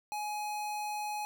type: tone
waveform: square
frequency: 840 Hz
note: G#5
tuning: 19 cents sharp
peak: -35 dBFS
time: 0.12-1.25 s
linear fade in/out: 0 ms
effects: none